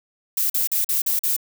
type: noise bursts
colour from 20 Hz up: violet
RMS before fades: -21 dBFS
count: 6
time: 0.37-1.365 s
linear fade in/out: 5 ms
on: 130 ms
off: 43 ms
effects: none